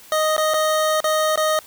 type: tone with dropouts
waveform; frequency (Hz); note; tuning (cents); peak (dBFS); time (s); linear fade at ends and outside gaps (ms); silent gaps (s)
25% pulse; 622.3; D#5; 0; -13; 0.12-1.59; 1; 0.366-0.379 / 0.537-0.541 / 1.004-1.042 / 1.358-1.375
effects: white hiss -45 dBFS RMS until 1.66 s